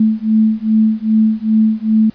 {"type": "beating tone pair", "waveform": "sine", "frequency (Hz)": [217.4, 219.9], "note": ["A3", "A3"], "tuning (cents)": [-21, -1], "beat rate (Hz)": 2.5, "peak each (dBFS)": -13, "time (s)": [0, 2.1], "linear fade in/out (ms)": 5, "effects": ["pink hiss -48 dBFS RMS until 2.14 s", "resampled to 11025 Hz"]}